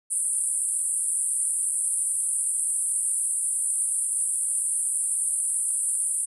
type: band-pass noise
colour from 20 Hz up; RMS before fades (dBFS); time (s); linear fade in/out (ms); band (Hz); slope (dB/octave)
white; -26; 0.1-6.26; 20; 8600 to 10000; 96
effects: none